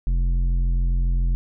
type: tone with tanh clipping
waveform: sine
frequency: 43.65 Hz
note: F1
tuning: in tune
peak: -19 dBFS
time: 0.07-1.35 s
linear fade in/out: 0 ms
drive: 9 dB
effects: none